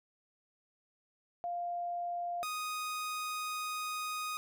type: tone pair in turn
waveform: sine / sawtooth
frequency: 698.5 / 1244.6 Hz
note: F5 / D#6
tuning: 0 / 0 cents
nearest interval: minor seventh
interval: 1000 cents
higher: second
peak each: -34 / -32 dBFS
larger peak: second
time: 1.44-2.43 / 2.43-4.37 s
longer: second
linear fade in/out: 0 ms
effects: none